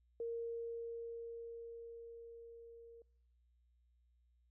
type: tone with level ramp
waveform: sine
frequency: 464.3 Hz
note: A#4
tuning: 7 cents flat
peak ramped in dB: -38 to -55 dBFS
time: 0.2-3.02 s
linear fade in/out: 2 ms
effects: noise-tail reverb RT60 0.7 s tail -26 dB re dry + added 60 Hz sine -70 dBFS peak until 4.5 s